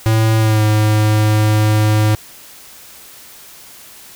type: tone with pitch glide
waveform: square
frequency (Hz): 110.9 to 107.06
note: A2 to A2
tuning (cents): +14 to -47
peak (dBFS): -11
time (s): 0.06-2.15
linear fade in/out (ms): 0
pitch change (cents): -61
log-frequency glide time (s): 0.38-0.62
effects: white hiss -39 dBFS RMS until 4.15 s